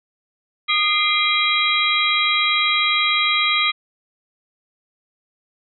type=tone cluster; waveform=sine; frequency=1231 / 2082 / 2392 / 3259 / 3870 Hz; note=D#6 / C7 / D7 / G#7 / B7; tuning=-19 / -9 / +31 / -33 / -36 cents; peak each=-22 dBFS; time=0.68-3.72 s; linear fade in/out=20 ms; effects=none